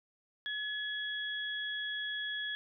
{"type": "tone pair together", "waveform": "sine", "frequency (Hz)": [1703, 3340], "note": ["G#6", "G#7"], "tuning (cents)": [43, 9], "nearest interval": "octave", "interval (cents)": 1166, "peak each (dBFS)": [-37, -38], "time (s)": [0.46, 2.55], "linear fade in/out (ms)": 0, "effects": []}